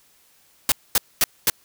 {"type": "noise bursts", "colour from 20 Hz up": "white", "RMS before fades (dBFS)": -17, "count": 4, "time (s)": [0.69, 1.5], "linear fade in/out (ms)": 2, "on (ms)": 30, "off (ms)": 230, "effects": ["white hiss -58 dBFS RMS until 1.64 s"]}